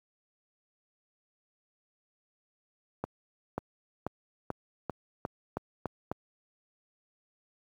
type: accelerating click train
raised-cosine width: 1 ms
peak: -18 dBFS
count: 9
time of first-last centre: 3.04-6.115 s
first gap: 540 ms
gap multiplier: 0.9
effects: high-pass 80 Hz 12 dB/octave + 10-bit